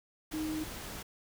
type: tone in noise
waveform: sine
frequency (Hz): 311.1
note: D#4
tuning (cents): 0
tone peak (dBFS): -33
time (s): 0.33-0.64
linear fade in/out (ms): 10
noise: pink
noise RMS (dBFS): -43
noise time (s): 0.31-1.03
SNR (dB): +7
effects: none